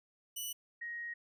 10% pulse / sine tone pair in turn, 2960 / 1881.1 Hz, F#7 / A#6, 0 / +15 cents, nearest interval minor sixth, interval 785 cents, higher first, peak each -30 / -39 dBFS, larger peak first, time 0.36-0.53 / 0.81-1.14 s, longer second, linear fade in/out 10 ms, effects none

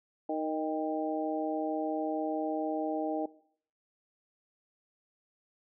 harmonic tone with a mistuned harmonic, 155.56 Hz, D#3, in tune, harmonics 2 / 3 / 4 / 5, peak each -34 / -38 / -35 / -36 dBFS, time 0.29-3.26 s, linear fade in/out 5 ms, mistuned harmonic 5, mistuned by +30 cents, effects noise-tail reverb RT60 0.6 s tail -20 dB re dry

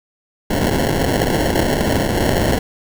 white noise with sample-and-hold, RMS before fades -17 dBFS, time 0.5-2.59 s, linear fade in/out 5 ms, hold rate 1225 Hz, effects none

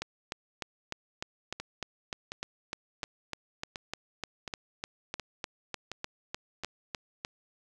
two click trains, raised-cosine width 0.2 ms, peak -20 / -17 dBFS, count 8 / 25, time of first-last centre 1.6-6.636 / 0.02-7.249 s, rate 1.39 / 3.32 Hz, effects none

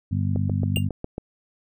harmonic tone, 49 Hz, G1, in tune, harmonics 2 / 3 / 4 / 5, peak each -23 / -27 / -29 / -31 dBFS, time 0.11-0.89 s, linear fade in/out 10 ms
click train, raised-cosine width 2 ms, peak -16 dBFS, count 7, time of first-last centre 0.36-1.181 s, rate 7.31 Hz
square tone with exponential decay, 2794 Hz, F7, in tune, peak -21 dBFS, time 0.76-0.85 s, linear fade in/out 1 ms, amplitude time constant 18 ms
effects none

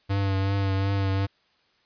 square tone with vibrato, 97.8 Hz, G2, 4 cents flat, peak -23 dBFS, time 0.09-1.27 s, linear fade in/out 20 ms, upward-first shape triangle, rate 2.7 Hz, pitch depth 32 cents each way, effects white hiss -65 dBFS RMS until 1.85 s + resampled to 11025 Hz

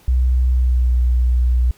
sine tone with pitch glide, 62.9 to 61.36 Hz, B1 to B1, +32 to -11 cents, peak -12 dBFS, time 0.08-1.71 s, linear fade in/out 0 ms, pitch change -43 cents, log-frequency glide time 0.5-0.93 s, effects pink hiss -51 dBFS RMS until 1.77 s

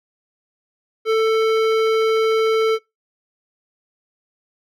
sine tone with hard clipping, 443.3 Hz, A4, 13 cents sharp, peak -16 dBFS, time 1.05-2.79 s, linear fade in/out 50 ms, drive 15 dB, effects noise-tail reverb RT60 0.2 s tail -23 dB re dry

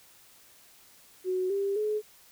sine tone with pitch steps, 370 / 396.6 / 425 Hz, F#4 / G4 / G#4, 0 / +20 / +40 cents, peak -26 dBFS, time 1.24-2.02 s, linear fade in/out 50 ms, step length 260 ms, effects white hiss -57 dBFS RMS until 2.31 s

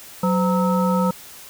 harmonic tone with a mistuned harmonic, 185 Hz, F#3, in tune, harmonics 1 / 3 / 5 / 7, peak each -18 / -23 / -25 / -26 dBFS, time 0.23-1.11 s, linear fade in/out 5 ms, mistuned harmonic 3, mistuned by -140 cents, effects white hiss -41 dBFS RMS until 1.49 s

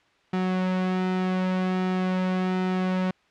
sawtooth tone with flanger, 185 Hz, F#3, in tune, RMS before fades -25 dBFS, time 0.33-3.11 s, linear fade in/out 5 ms, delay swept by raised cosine 1.9 to 3.6 ms, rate 0.66 Hz, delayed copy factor -0.5, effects white hiss -62 dBFS RMS until 3.3 s + low-pass 3000 Hz 12 dB/octave

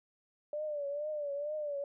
sine tone with vibrato, 587.3 Hz, D5, in tune, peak -34 dBFS, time 0.53-1.84 s, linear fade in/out 2 ms, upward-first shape triangle, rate 2.2 Hz, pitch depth 90 cents each way, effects none

